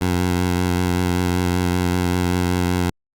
15% pulse tone with vibrato, 89.5 Hz, F2, 43 cents sharp, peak -11 dBFS, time 0.01-2.9 s, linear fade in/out 5 ms, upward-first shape sine, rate 5.2 Hz, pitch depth 24 cents each way, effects Opus 48 kbps

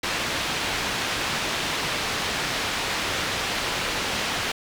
white low-pass noise, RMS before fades -27 dBFS, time 0.03-4.52 s, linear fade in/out 5 ms, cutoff 3600 Hz, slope 12 dB/octave, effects none

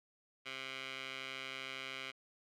15% pulse tone with band-pass filter, 132.7 Hz, C3, 25 cents sharp, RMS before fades -45 dBFS, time 0.45-2.12 s, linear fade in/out 20 ms, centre 2600 Hz, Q 2.3, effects none

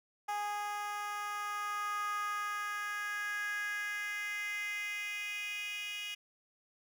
10% pulse tone with high-pass filter sweep, 413.4 Hz, G#4, 8 cents flat, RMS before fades -38 dBFS, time 0.28-6.15 s, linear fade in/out 10 ms, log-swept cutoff 850 to 2800 Hz, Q 4.9, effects none

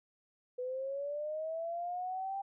sine linear sweep, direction up, 493.9 to 793 Hz, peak -35 dBFS, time 0.58-2.42 s, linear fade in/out 10 ms, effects none

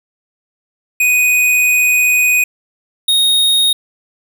square tone pair in turn, 2489 / 3729 Hz, D#7 / A#7, 0 / 0 cents, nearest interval perfect fifth, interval 700 cents, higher second, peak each -10 dBFS, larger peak neither, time 1-2.44 / 3.08-3.73 s, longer first, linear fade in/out 5 ms, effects none

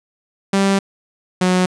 sawtooth tone pair in turn, 196 / 182.89 Hz, G3 / F#3, 0 / -20 cents, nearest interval minor second, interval 120 cents, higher first, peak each -9 dBFS, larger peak neither, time 0.53-0.79 / 1.41-1.66 s, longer first, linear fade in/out 5 ms, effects resampled to 22050 Hz

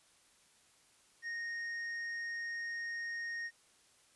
triangle tone with hard clipping, 1858 Hz, A#6, 6 cents flat, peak -39 dBFS, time 1.22-3.51 s, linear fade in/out 50 ms, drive 8 dB, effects white hiss -67 dBFS RMS until 4.15 s + resampled to 24000 Hz

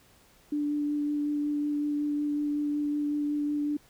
sine tone with vibrato, 293.7 Hz, D4, in tune, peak -26 dBFS, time 0.52-3.77 s, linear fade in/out 5 ms, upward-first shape sine, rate 5.4 Hz, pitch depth 10 cents each way, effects pink hiss -60 dBFS RMS until 3.89 s

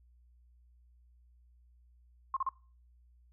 sine tone bursts, 1066 Hz, C6, 32 cents sharp, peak -29 dBFS, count 3, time 2.34-2.49 s, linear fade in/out 2 ms, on 26 ms, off 36 ms, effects noise-tail reverb RT60 0.4 s tail -23 dB re dry + added 60 Hz sine -60 dBFS peak until 3.32 s

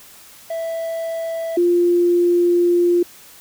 triangle / sine tone pair in turn, 659.3 / 349.3 Hz, E5 / F4, 0 / 0 cents, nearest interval major seventh, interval 1100 cents, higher first, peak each -20 / -12 dBFS, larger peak second, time 0.5-1.57 / 1.57-3.03 s, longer second, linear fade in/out 5 ms, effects white hiss -44 dBFS RMS until 3.4 s

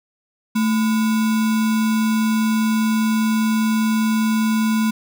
sine tone with sample-and-hold, 220 Hz, A3, in tune, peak -15 dBFS, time 0.55-4.91 s, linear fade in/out 10 ms, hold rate 1225 Hz, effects none

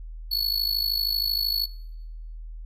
square tone with amplitude modulation, 4405 Hz, C#8, 12 cents flat, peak -20 dBFS, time 0.31-1.66 s, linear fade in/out 10 ms, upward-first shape sine, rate 52.9 Hz, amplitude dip 80%, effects noise-tail reverb RT60 0.9 s tail -21 dB re dry + added 40 Hz sine -35 dBFS peak until 2.65 s

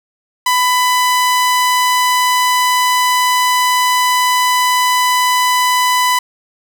sawtooth tone, 998 Hz, B5, 18 cents sharp, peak -7 dBFS, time 0.46-6.19 s, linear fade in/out 5 ms, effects none

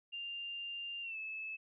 sine tone with pitch glide, 2794 to 2607 Hz, F7 to E7, 0 to -20 cents, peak -40 dBFS, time 0.12-1.57 s, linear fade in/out 20 ms, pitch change -120 cents, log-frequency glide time 1.02-1.17 s, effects none

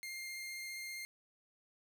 sawtooth tone with vibrato, 2114 Hz, C7, 17 cents sharp, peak -39 dBFS, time 0.03-1.05 s, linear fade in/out 0 ms, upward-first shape sine, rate 15 Hz, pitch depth 8 cents each way, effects none

